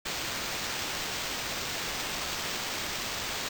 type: noise with sample-and-hold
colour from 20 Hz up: white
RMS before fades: -34 dBFS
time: 0.05-3.49 s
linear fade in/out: 10 ms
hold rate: 11025 Hz
effects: none